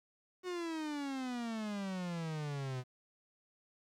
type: exponential sweep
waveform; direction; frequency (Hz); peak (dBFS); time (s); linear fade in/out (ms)
45% pulse; down; 370 to 124.4; -37; 0.43-2.84; 50
effects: low-pass 7000 Hz 12 dB/octave + 11-bit